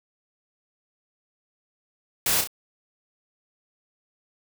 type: noise with echo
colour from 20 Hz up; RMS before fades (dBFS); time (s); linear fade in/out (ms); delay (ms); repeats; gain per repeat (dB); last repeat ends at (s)
white; -23; 2.26-2.41; 2; 32; 2; -6; 2.474
effects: none